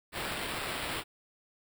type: noise with sample-and-hold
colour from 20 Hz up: white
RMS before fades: -36 dBFS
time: 0.12-1.04 s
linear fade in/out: 50 ms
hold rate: 6300 Hz
effects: none